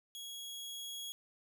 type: tone with level ramp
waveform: sawtooth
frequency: 3322 Hz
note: G#7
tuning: in tune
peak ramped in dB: -41 to -38 dBFS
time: 0.15-1.12 s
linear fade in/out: 0 ms
effects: none